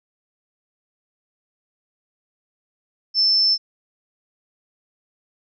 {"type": "tone", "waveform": "sine", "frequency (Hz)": 5300, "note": "E8", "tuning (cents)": 9, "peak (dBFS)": -14, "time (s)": [3.14, 3.58], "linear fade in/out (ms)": 50, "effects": []}